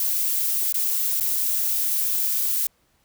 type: noise with dropouts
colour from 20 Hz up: violet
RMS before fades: -23 dBFS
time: 0-2.67 s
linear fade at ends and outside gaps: 2 ms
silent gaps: 0.725-0.742 / 1.2-1.207 s
effects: pink hiss -65 dBFS RMS until 3.04 s